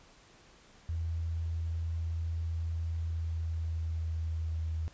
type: tone with pitch glide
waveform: sine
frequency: 82.41 to 80.43 Hz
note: E2 to E2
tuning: 0 to -42 cents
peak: -31 dBFS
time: 0.89-4.88 s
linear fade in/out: 0 ms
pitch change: -42 cents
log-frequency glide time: 2.87-4.71 s
effects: pink hiss -59 dBFS RMS until 4.93 s + resampled to 16000 Hz